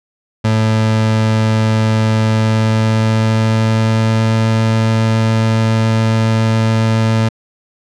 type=tone with pitch glide; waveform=30% pulse; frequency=110 to 111.6 Hz; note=A2 to A2; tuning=0 to +25 cents; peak=-8 dBFS; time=0.44-7.29 s; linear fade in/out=10 ms; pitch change=+25 cents; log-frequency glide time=2.27-4.4 s; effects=low-pass 6000 Hz 12 dB/octave